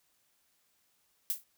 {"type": "noise with exponential decay", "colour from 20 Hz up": "violet", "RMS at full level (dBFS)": -28, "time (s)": [1.3, 1.44], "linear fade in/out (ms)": 1, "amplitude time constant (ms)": 30, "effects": ["white hiss -73 dBFS RMS until 1.57 s"]}